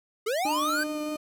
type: linear sweep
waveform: square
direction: up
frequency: 402.1 to 1587 Hz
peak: -26 dBFS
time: 0.26-0.84 s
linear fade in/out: 10 ms
type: tone with tremolo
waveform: triangle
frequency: 299.8 Hz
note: D4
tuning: 36 cents sharp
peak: -28 dBFS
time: 0.45-1.16 s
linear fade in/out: 2 ms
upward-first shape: square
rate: 18 Hz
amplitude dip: 25%
type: tone with vibrato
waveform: 35% pulse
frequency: 610 Hz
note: D#5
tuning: 34 cents flat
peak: -32 dBFS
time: 0.45-1.17 s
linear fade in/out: 10 ms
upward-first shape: triangle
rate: 4.9 Hz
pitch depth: 16 cents each way
effects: none